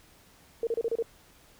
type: tone bursts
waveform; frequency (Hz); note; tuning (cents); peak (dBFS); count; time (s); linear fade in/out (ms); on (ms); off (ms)
sine; 460; A#4; -23; -25; 6; 0.63-1.025; 2; 40; 31
effects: pink hiss -58 dBFS RMS until 1.59 s